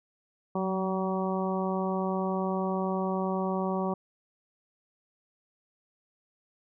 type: harmonic tone with a mistuned harmonic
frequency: 189.5 Hz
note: F#3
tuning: 42 cents sharp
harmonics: 1 / 2 / 3 / 4 / 5 / 6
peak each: -30 / -33 / -35 / -36 / -37 / -38 dBFS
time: 0.55-3.94 s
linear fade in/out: 5 ms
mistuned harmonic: 1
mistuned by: -24 cents
effects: none